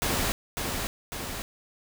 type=noise with echo; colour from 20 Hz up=pink; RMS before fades=-27 dBFS; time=0.02-0.32 s; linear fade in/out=0 ms; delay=550 ms; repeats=2; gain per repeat=-4 dB; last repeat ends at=1.42 s; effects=none